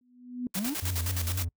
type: tone with exponential growth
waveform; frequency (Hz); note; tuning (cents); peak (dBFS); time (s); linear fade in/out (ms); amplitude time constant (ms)
sine; 247.2; B3; +2; -27; 0.01-0.47; 2; 100
type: noise with tremolo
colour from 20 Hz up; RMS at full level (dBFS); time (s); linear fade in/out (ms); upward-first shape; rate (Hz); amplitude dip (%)
white; -33; 0.54-1.45; 10; square; 9.6; 70
type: exponential sweep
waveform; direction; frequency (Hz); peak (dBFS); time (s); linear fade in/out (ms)
triangle; up; 174.61 to 318.4; -27; 0.55-0.75; 20
type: tone with vibrato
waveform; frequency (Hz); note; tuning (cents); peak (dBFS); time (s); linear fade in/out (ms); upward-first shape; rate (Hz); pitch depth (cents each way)
triangle; 87.7; F2; +8; -27; 0.82-1.49; 10; sine; 4.1; 79
effects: noise-tail reverb RT60 0.1 s tail -24 dB re dry